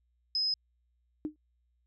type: tone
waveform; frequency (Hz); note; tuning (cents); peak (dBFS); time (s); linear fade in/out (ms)
sine; 5080; D#8; +35; -27; 0.35-0.54; 2
type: tone with exponential decay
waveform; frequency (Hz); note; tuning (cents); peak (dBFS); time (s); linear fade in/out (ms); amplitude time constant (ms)
sine; 304.6; D#4; -37; -27; 1.25-1.36; 0; 22
effects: added 60 Hz sine -70 dBFS peak until 1.86 s